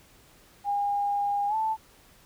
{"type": "tone with pitch glide", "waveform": "sine", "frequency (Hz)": [811, 879.3], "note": ["G#5", "A5"], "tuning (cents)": [-41, -1], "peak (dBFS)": -24, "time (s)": [0.64, 1.77], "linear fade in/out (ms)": 50, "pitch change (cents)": 140, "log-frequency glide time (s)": [1.48, 1.55], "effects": ["pink hiss -57 dBFS RMS until 2.25 s"]}